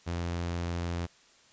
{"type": "tone", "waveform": "sawtooth", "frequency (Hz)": 86.1, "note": "F2", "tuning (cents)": -24, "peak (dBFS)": -27, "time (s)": [0.06, 1.07], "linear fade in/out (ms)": 20, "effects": ["white hiss -60 dBFS RMS until 1.52 s", "resampled to 16000 Hz"]}